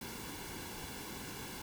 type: noise with comb filter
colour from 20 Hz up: pink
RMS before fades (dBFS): -45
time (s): 0.01-1.62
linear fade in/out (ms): 5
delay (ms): 1.6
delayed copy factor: -0.6
effects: none